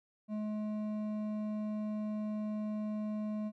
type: tone with hard clipping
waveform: sine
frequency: 212.6 Hz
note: G#3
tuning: 41 cents sharp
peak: -36 dBFS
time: 0.28-3.52 s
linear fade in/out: 50 ms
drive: 8 dB
effects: none